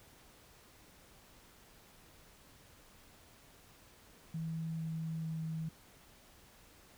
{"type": "tone with pitch steps", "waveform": "sine", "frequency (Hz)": [162.1, 161.17, 160.24], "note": ["E3", "E3", "E3"], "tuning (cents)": [-29, -39, -49], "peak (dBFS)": -36, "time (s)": [4.34, 5.69], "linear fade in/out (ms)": 5, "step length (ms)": 450, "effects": ["pink hiss -61 dBFS RMS until 6.97 s"]}